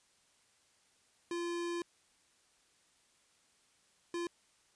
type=tone bursts at uneven times; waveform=square; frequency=344.4 Hz; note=F4; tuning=24 cents flat; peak=-36 dBFS; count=2; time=1.31-1.82 / 4.14-4.27 s; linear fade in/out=2 ms; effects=white hiss -70 dBFS RMS until 4.75 s + resampled to 22050 Hz